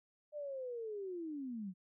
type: linear sweep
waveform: sine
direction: down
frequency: 606 to 175.8 Hz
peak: -40 dBFS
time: 0.32-1.74 s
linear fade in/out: 50 ms
effects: none